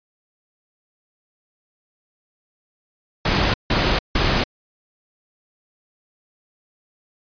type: noise bursts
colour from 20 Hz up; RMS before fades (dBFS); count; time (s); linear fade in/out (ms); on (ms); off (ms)
pink; -18; 3; 3.25-4.44; 5; 290; 160
effects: resampled to 11025 Hz